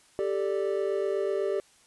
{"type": "chord", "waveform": "triangle", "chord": "G suspended second", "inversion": "none", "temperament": "equal", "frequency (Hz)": [392, 440, 587.3], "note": ["G4", "A4", "D5"], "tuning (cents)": [0, 0, 0], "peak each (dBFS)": [-26, -30, -30], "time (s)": [0.19, 1.6], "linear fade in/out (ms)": 0, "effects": ["white hiss -60 dBFS RMS until 1.86 s", "resampled to 24000 Hz"]}